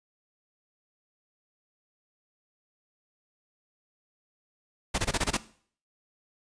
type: noise bursts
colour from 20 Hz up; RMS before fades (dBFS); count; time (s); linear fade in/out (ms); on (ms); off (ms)
pink; -26; 7; 4.94-5.373; 10; 43; 22
effects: noise-tail reverb RT60 0.5 s tail -17 dB re dry + resampled to 22050 Hz